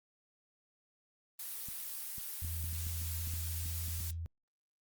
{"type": "noise", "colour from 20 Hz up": "blue", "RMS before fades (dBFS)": -42, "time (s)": [1.39, 4.11], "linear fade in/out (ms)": 5}
{"type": "clicks", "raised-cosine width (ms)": 5, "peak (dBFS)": -37, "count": 12, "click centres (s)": [1.686, 2.182, 2.447, 2.641, 2.728, 2.868, 3.016, 3.274, 3.337, 3.659, 3.883, 4.006]}
{"type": "tone", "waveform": "sine", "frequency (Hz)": 83.1, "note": "E2", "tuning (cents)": 15, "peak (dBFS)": -37, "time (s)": [2.42, 4.26], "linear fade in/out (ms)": 0}
{"effects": ["Opus 32 kbps"]}